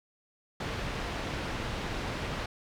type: low-pass noise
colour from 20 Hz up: pink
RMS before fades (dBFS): -35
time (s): 0.6-2.46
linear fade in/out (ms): 5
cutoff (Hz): 3600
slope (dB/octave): 12
effects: none